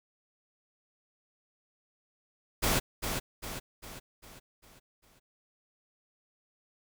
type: noise with echo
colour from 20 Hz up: pink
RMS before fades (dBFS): -27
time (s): 2.62-2.8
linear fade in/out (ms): 20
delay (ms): 400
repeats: 6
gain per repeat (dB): -6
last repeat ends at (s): 5.2
effects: none